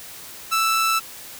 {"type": "tone with amplitude modulation", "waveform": "sawtooth", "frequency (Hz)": 1322, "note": "E6", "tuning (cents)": 5, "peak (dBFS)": -13, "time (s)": [0.51, 1], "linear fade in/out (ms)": 20, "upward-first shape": "sine", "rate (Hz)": 119, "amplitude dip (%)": 25, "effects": ["white hiss -39 dBFS RMS until 1.39 s"]}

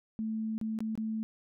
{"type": "tone with dropouts", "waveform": "sine", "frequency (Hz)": 220, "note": "A3", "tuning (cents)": 0, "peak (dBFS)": -31, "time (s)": [0.19, 1.23], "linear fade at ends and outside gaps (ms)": 0, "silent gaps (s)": [[0.58, 0.613], [0.789, 0.805], [0.954, 0.976]], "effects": []}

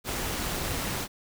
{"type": "noise with amplitude modulation", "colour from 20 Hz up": "pink", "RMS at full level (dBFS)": -29, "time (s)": [0.04, 1.08], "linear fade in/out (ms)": 50, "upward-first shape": "sine", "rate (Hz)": 210, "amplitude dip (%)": 50, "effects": []}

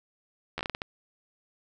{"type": "slowing click train", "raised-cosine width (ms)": 0.3, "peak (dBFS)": -16, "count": 8, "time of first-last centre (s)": [0.58, 0.819], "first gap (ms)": 12, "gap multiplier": 1.34, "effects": []}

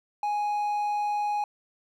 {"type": "tone", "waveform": "triangle", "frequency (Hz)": 830.6, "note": "G#5", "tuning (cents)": 0, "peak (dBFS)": -23, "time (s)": [0.23, 1.44], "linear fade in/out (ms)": 2, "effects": []}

